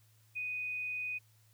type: tone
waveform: sine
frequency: 2489 Hz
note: D#7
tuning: in tune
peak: -35 dBFS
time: 0.35-1.19 s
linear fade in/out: 20 ms
effects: added 109 Hz sine -64 dBFS peak until 1.53 s + white hiss -70 dBFS RMS until 1.53 s